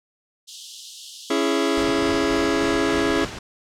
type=high-pass noise; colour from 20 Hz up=white; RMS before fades=-33 dBFS; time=0.47-1.84 s; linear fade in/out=20 ms; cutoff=2900 Hz; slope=96 dB/octave
type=chord; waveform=sawtooth; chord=C# minor; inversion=none; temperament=just; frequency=277.2 / 332.6 / 415.8 Hz; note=C#4 / E4 / G#4; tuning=0 / +16 / +2 cents; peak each=-19 / -19 / -19 dBFS; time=1.3-3.25 s; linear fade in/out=5 ms
type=noise with tremolo; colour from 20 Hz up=pink; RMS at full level=-31 dBFS; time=1.77-3.39 s; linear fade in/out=5 ms; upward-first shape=square; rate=3.6 Hz; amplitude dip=25%
effects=low-pass 6000 Hz 12 dB/octave